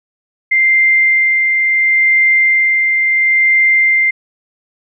sine tone with tremolo, 2093 Hz, C7, in tune, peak -7 dBFS, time 0.51-4.11 s, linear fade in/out 10 ms, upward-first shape sine, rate 0.72 Hz, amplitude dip 30%, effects none

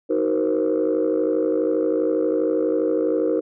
sine chord, C half-diminished seventh, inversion first, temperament just, 314 / 376.7 / 470.9 / 523.3 Hz, Eb4 / Gb4 / Bb4 / C5, +16 / +31 / +18 / 0 cents, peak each -22 / -24 / -21 / -24 dBFS, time 0.09-3.41 s, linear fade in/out 20 ms, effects tanh soft clip ceiling -12 dBFS

